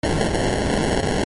white noise with sample-and-hold, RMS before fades -20 dBFS, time 0.03-1.24 s, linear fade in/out 5 ms, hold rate 1225 Hz, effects MP3 48 kbps

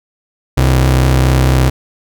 45% pulse ring-modulated tone, 97.8 Hz, G2, 4 cents flat, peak -5 dBFS, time 0.57-1.7 s, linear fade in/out 10 ms, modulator 31.8 Hz, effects none

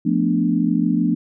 sine chord, B half-diminished seventh, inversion second, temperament equal, 174.61 / 220 / 246.9 / 293.7 Hz, F3 / A3 / B3 / D4, 0 / 0 / 0 / 0 cents, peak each -21 dBFS, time 0.05-1.15 s, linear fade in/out 10 ms, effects none

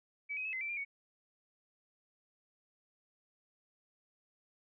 sine tone with pitch steps, 2289 / 2524 / 2589 / 2055 / 2333 / 2392 / 2231 Hz, D7 / D#7 / E7 / C7 / D7 / D7 / C#7, -45 / +24 / -32 / -32 / -12 / +31 / +11 cents, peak -36 dBFS, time 0.29-0.85 s, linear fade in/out 20 ms, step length 80 ms, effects none

